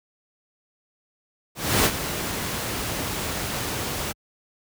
pink noise with ADSR envelope, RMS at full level -17 dBFS, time 1.55-4.13 s, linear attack 300 ms, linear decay 53 ms, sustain -11 dB, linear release 23 ms, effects high-pass 60 Hz 12 dB/octave

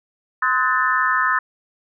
sine tone cluster, 1035 / 1272 / 1485 / 1632 / 1774 Hz, C6 / D#6 / F#6 / G#6 / A6, -19 / +38 / +6 / -31 / +14 cents, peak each -22 / -20 / -24 / -29 / -21 dBFS, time 0.42-1.39 s, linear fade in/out 5 ms, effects none

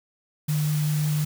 sine tone in noise, 150.9 Hz, D3, 47 cents sharp, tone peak -21 dBFS, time 0.48-1.25 s, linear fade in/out 10 ms, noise white, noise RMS -36 dBFS, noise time 0.48-1.25 s, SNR +12 dB, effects none

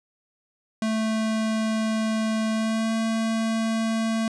square tone with pitch glide, 220 to 224 Hz, A3 to A3, 0 to +31 cents, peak -23 dBFS, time 0.82-4.28 s, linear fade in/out 2 ms, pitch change +31 cents, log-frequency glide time 2.52-2.94 s, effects resampled to 22050 Hz

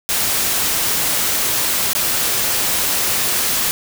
white noise with dropouts, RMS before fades -18 dBFS, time 0.09-3.71 s, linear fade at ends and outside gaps 0 ms, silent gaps 1.932-1.951 s, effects none

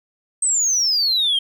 sine exponential sweep, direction down, 8372 to 3136 Hz, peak -14 dBFS, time 0.42-1.39 s, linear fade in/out 5 ms, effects tanh soft clip ceiling -13 dBFS + 9-bit

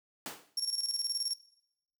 pink noise with exponential decay, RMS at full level -35 dBFS, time 0.26-0.53 s, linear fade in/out 1 ms, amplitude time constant 57 ms
35% pulse tone with tremolo, 5520 Hz, F8, 21 cents flat, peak -27 dBFS, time 0.57-1.34 s, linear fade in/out 5 ms, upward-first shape square, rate 19 Hz, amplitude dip 65%
effects noise-tail reverb RT60 0.8 s tail -19 dB re dry + high-pass 300 Hz 12 dB/octave

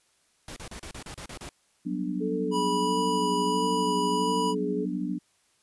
pink noise bursts, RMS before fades -40 dBFS, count 9, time 0.48-1.491 s, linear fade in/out 2 ms, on 83 ms, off 33 ms
sine chord, G major seventh, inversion third, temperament just, 183.75 / 196 / 245 / 294 Hz, F#3 / G3 / B3 / D4, -12 / 0 / -14 / +2 cents, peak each -32 / -38 / -33 / -32 dBFS, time 1.85-5.19 s, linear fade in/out 20 ms
sine tone with vibrato, 430 Hz, A4, 40 cents flat, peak -29 dBFS, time 2.2-4.86 s, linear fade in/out 20 ms, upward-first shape sine, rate 1.5 Hz, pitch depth 58 cents each way
square tone, 979 Hz, B5, 15 cents flat, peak -27 dBFS, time 2.51-4.55 s, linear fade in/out 50 ms
effects white hiss -67 dBFS RMS until 5.62 s + resampled to 24000 Hz

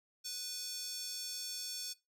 square tone with high-pass filter, 494.8 Hz, B4, 3 cents sharp, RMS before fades -42 dBFS, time 0.24-1.94 s, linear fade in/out 20 ms, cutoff 5000 Hz, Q 2.9, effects noise-tail reverb RT60 0.2 s tail -18 dB re dry

